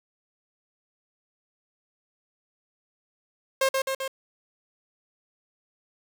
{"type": "tone with echo", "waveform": "sawtooth", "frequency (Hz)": 534, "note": "C5", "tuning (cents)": 35, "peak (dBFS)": -16, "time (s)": [3.61, 3.69], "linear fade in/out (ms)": 5, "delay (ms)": 130, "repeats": 3, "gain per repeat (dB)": -3, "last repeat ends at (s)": 4.08, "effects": ["7-bit"]}